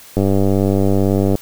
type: click train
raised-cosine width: 2 ms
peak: -3 dBFS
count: 117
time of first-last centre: 0.17-1.354 s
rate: 98 Hz
effects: white hiss -41 dBFS RMS until 1.41 s